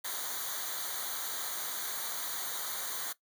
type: noise with comb filter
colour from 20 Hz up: white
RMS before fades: -37 dBFS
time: 0.04-3.13 s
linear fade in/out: 10 ms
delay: 0.38 ms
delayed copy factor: -0.85
effects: noise-tail reverb RT60 0.1 s tail -17 dB re dry